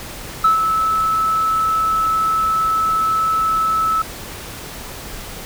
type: tone with ADSR envelope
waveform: sine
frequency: 1305 Hz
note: E6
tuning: 18 cents flat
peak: -7 dBFS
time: 0.44-4.02 s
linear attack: 7 ms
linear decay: 120 ms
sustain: -7 dB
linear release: 4 ms
effects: tanh soft clip ceiling -6 dBFS + pink hiss -32 dBFS RMS until 5.45 s